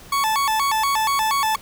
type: tone with vibrato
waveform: 40% pulse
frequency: 987.8 Hz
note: B5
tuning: in tune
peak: -17 dBFS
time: 0.12-1.56 s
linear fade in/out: 5 ms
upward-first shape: square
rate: 4.2 Hz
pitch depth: 210 cents each way
effects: pink hiss -44 dBFS RMS until 1.61 s